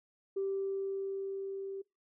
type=tone with level ramp; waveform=sine; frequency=390.2 Hz; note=G4; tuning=8 cents flat; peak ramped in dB=-30 to -38 dBFS; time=0.36-1.82 s; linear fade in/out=10 ms; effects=noise-tail reverb RT60 0.2 s tail -23 dB re dry + tanh soft clip ceiling -26 dBFS